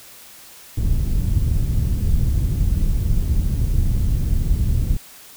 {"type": "low-pass noise", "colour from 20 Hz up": "pink", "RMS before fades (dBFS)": -18, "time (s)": [0.77, 4.97], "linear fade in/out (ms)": 5, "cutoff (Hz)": 110, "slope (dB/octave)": 12, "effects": ["white hiss -43 dBFS RMS until 5.36 s"]}